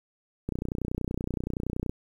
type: click train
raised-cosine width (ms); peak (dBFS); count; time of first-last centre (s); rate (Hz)
3; -17; 44; 0.49-1.895; 30.6
effects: 9-bit